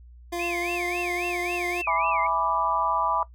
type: tone with pitch glide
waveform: 25% pulse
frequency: 346.7 to 352.6 Hz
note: F4 to F4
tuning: -13 to +17 cents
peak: -24 dBFS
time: 0.32-1.82 s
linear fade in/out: 10 ms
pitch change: +30 cents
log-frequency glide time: 0.55-0.88 s
type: tone with vibrato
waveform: sine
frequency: 2370 Hz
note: D7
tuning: 15 cents sharp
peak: -29 dBFS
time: 0.39-2.27 s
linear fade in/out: 5 ms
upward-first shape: sine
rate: 3.7 Hz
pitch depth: 230 cents each way
type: chord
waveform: sine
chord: E dominant seventh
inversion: none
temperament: equal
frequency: 659.3 / 830.6 / 987.8 / 1174.7 Hz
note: E5 / G#5 / B5 / D6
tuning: 0 / 0 / 0 / 0 cents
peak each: -30 / -30 / -26 / -26 dBFS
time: 1.87-3.23 s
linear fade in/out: 2 ms
effects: noise-tail reverb RT60 0.1 s tail -17 dB re dry + added 60 Hz sine -45 dBFS peak until 3.34 s